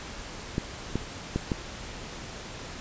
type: clicks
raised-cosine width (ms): 3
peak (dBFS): -13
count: 4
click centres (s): 0.581 / 0.956 / 1.36 / 1.518
effects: pink hiss -40 dBFS RMS until 2.8 s + resampled to 16000 Hz